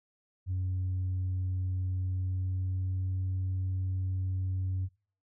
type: tone with pitch glide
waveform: sine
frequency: 92.5 to 93.47 Hz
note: F#2 to F#2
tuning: 0 to +18 cents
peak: -27 dBFS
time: 0.46-4.89 s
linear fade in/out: 50 ms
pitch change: +18 cents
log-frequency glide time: 1.95-3.19 s
effects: noise-tail reverb RT60 0.4 s tail -23 dB re dry + tanh soft clip ceiling -27 dBFS